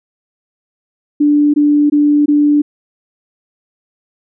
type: tone bursts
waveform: sine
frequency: 293.7 Hz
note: D4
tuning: in tune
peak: -7 dBFS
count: 4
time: 1.2-2.62 s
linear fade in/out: 10 ms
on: 340 ms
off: 20 ms
effects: none